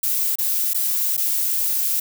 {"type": "noise with dropouts", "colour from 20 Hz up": "violet", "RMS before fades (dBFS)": -21, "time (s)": [0.03, 2], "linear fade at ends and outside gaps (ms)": 5, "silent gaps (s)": [[0.356, 0.385], [0.735, 0.745], [1.168, 1.176]], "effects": []}